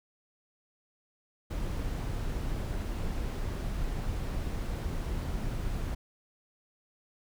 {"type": "noise", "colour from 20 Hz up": "brown", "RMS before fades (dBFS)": -33, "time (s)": [1.5, 5.95], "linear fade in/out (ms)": 10, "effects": []}